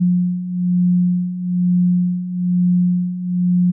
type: beating tone pair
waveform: sine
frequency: 177.9 / 179 Hz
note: F3 / F3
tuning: +32 / +43 cents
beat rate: 1.1 Hz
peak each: -20 / -15 dBFS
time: 0-3.72 s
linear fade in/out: 20 ms
effects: none